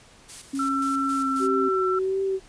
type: noise with tremolo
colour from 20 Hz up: blue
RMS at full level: -37 dBFS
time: 0.28-1.48 s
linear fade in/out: 20 ms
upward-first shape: square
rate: 3.7 Hz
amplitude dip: 65%
type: tone with pitch glide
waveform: sine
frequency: 273.8 to 268 Hz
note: C#4 to C4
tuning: -21 to +42 cents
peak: -25 dBFS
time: 0.53-1.69 s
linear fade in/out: 10 ms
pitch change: -37 cents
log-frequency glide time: 1.15-1.27 s
type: tone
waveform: sine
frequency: 1340 Hz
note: E6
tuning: 28 cents sharp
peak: -24 dBFS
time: 0.59-1.99 s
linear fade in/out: 5 ms
type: tone with vibrato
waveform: sine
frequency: 379.8 Hz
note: F#4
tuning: 45 cents sharp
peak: -22 dBFS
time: 1.39-2.4 s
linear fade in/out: 50 ms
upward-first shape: triangle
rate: 1.5 Hz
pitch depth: 43 cents each way
effects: pink hiss -52 dBFS RMS until 2.48 s + resampled to 22050 Hz